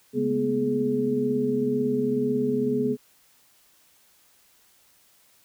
sine tone cluster, 138.6 / 209.8 / 225.9 / 247.9 / 420.2 Hz, C#3 / G#3 / A3 / B3 / G#4, 0 / +18 / +46 / +7 / +20 cents, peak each -34 / -33 / -34 / -25 / -25 dBFS, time 0.13-2.97 s, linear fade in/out 50 ms, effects white hiss -60 dBFS RMS until 5.44 s

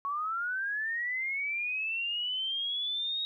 sine linear sweep, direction up, 1100 to 3786 Hz, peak -30 dBFS, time 0.05-3.25 s, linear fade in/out 0 ms, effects 12-bit

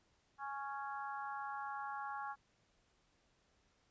harmonic tone, 277.2 Hz, C#4, in tune, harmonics 3 / 4 / 5 / 6, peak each -44 / -46 / -48 / -52 dBFS, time 0.38-2.36 s, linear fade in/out 50 ms, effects pink hiss -75 dBFS RMS until 3.9 s + resampled to 16000 Hz

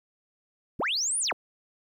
sine linear two-way sweep, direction up then down, 32.7 to 9990 to 32.7 Hz, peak -24 dBFS, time 0.79-1.33 s, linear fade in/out 10 ms, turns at 1.19 s, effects tanh soft clip ceiling -21 dBFS + 11-bit

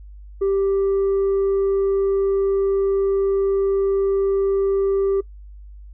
sine tone with tanh clipping, 392 Hz, G4, in tune, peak -17 dBFS, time 0.41-5.21 s, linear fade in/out 10 ms, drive 2 dB, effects noise-tail reverb RT60 0.1 s tail -21 dB re dry + added 50 Hz sine -37 dBFS peak until 5.93 s

